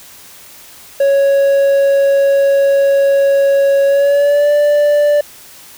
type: tone with pitch glide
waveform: triangle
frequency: 554.4 to 586.7 Hz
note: C#5 to D5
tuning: 0 to -2 cents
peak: -6 dBFS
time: 1-5.21 s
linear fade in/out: 5 ms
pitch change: +98 cents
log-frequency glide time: 3.86-4.52 s
effects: white hiss -38 dBFS RMS until 5.77 s